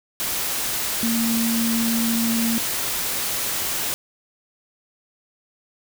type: tone in noise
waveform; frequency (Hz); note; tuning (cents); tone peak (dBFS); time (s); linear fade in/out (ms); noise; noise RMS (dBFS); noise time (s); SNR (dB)
sine; 229.6; A#3; -26; -20; 1.03-2.58; 0; white; -25; 0.2-3.94; +2
effects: none